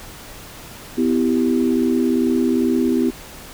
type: chord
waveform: sine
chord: E minor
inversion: second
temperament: equal with one note detuned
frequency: 252.1 / 329.6 / 392 Hz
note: B3 / E4 / G4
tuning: +36 / 0 / 0 cents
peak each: -17 / -20 / -22 dBFS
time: 0.97-3.11 s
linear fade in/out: 20 ms
effects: pink hiss -38 dBFS RMS until 3.53 s